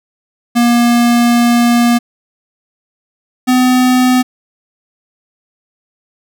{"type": "tone pair in turn", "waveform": "square", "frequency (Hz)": [238.1, 252.9], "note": ["A#3", "B3"], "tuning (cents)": [37, 41], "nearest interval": "minor second", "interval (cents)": 104, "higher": "second", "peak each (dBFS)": -8, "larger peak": "neither", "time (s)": [[0.55, 1.99], [3.47, 4.23]], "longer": "first", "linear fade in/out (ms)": 20, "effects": []}